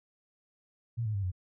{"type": "tone with pitch steps", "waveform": "sine", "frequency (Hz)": [116.54, 107.49, 99.14, 91.44], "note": ["A#2", "A2", "G2", "F#2"], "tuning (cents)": [0, -40, 20, -20], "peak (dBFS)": -29, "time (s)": [0.97, 1.318], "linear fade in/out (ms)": 20, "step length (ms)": 87, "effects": []}